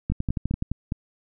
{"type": "two click trains", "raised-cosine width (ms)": 5, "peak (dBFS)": [-13, -13], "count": [5, 7], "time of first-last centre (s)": [[0.1, 0.921], [0.12, 0.624]], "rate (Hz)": [4.87, 11.9], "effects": []}